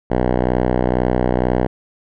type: tone with low-pass filter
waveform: 5% pulse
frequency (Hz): 62.1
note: B1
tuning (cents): +10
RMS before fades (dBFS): -17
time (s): 0.1-1.67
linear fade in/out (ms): 10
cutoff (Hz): 1100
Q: 0.68
effects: none